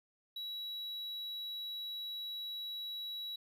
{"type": "tone", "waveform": "triangle", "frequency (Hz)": 3900, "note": "B7", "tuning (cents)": -23, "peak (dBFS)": -38, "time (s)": [0.36, 3.36], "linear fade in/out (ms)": 5, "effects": []}